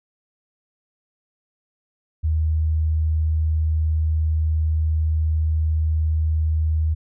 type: tone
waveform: sine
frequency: 78.6 Hz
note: D#2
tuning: 18 cents sharp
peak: -17 dBFS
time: 2.23-6.95 s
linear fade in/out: 20 ms
effects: none